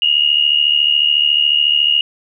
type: tone pair together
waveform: sine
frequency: 2825 / 2899 Hz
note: F7 / F#7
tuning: +19 / -36 cents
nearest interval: unison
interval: 45 cents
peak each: -14 / -13 dBFS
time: 0.02-2.01 s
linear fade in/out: 2 ms
effects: none